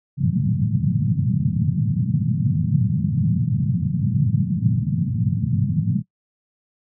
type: band-pass noise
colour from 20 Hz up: pink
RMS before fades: -20 dBFS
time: 0.17-6.03 s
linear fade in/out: 50 ms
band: 100 to 200 Hz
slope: 48 dB/octave
effects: noise-tail reverb RT60 0.1 s tail -20 dB re dry

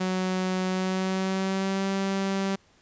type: tone with pitch glide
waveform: sawtooth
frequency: 185.7 to 194.37 Hz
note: F#3 to G3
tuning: +7 to -14 cents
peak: -21 dBFS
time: 0-2.56 s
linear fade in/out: 10 ms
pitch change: +79 cents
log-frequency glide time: 0.67-1.88 s
effects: pink hiss -61 dBFS RMS until 2.81 s + resampled to 16000 Hz

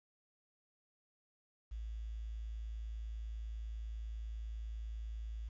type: tone with quantisation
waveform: sine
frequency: 55 Hz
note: A1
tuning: in tune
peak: -40 dBFS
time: 1.71-5.49 s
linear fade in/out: 10 ms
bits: 11
effects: resampled to 16000 Hz

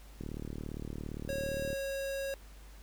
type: click train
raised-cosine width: 3 ms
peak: -27 dBFS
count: 58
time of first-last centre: 0.21-1.73 s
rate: 37.5 Hz
type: tone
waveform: square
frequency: 547 Hz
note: C#5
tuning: 23 cents flat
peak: -35 dBFS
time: 1.29-2.34 s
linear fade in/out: 0 ms
effects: added 50 Hz sine -50 dBFS peak until 2.82 s + pink hiss -59 dBFS RMS until 2.82 s

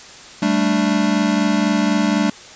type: chord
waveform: square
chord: G suspended second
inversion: none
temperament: equal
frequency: 196 / 220 / 293.7 Hz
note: G3 / A3 / D4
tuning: 0 / 0 / 0 cents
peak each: -20 dBFS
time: 0.42-2.3 s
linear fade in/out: 5 ms
effects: white hiss -39 dBFS RMS until 2.55 s + resampled to 16000 Hz

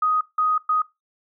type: tone bursts at uneven times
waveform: sine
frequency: 1250 Hz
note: D#6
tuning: 8 cents sharp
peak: -17 dBFS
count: 3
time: 0.02-0.21 / 0.38-0.58 / 0.69-0.82 s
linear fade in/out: 5 ms
effects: noise-tail reverb RT60 0.2 s tail -20 dB re dry

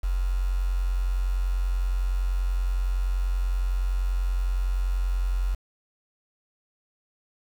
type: tone with quantisation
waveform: sine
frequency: 45.29 Hz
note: F#1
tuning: 36 cents flat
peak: -22 dBFS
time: 0.03-5.55 s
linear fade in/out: 10 ms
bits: 7
effects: none

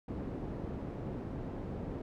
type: low-pass noise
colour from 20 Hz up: white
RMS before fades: -40 dBFS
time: 0.08-2.02 s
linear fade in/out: 5 ms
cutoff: 320 Hz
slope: 12 dB/octave
effects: none

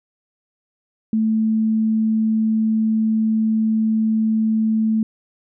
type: tone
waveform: sine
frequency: 220 Hz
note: A3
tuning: in tune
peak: -15 dBFS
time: 1.13-5.03 s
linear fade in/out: 2 ms
effects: none

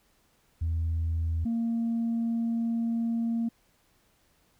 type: tone pair in turn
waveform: sine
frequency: 81.9 / 230.7 Hz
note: E2 / A#3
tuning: -11 / -18 cents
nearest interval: octave + tritone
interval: 1793 cents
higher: second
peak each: -24 dBFS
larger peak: neither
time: 0.61-1.45 / 1.45-3.49 s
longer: second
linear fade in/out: 10 ms
effects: tanh soft clip ceiling -23 dBFS + pink hiss -67 dBFS RMS until 4.59 s

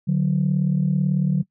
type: tone pair together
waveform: sine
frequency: 146.83 / 184.99 Hz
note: D3 / F#3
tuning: 0 / 0 cents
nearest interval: major third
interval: 400 cents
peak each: -19 dBFS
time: 0.07-1.43 s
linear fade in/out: 20 ms
effects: noise-tail reverb RT60 0.1 s tail -22 dB re dry + tanh soft clip ceiling -11 dBFS

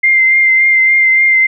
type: tone with vibrato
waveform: sine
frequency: 2093 Hz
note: C7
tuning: in tune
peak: -6 dBFS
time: 0.03-1.47 s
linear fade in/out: 10 ms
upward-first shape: triangle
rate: 3.5 Hz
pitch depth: 23 cents each way
effects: none

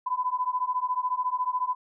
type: beating tone pair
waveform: sine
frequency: 997 / 1011 Hz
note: B5 / B5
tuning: +16 / +40 cents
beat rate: 14 Hz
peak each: -28 dBFS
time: 0.06-1.75 s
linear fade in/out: 10 ms
effects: none

